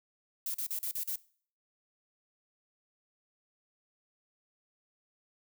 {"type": "noise bursts", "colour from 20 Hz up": "violet", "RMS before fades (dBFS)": -35, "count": 6, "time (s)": [0.46, 1.158], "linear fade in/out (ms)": 2, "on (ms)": 83, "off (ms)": 40, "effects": ["noise-tail reverb RT60 0.5 s tail -21 dB re dry"]}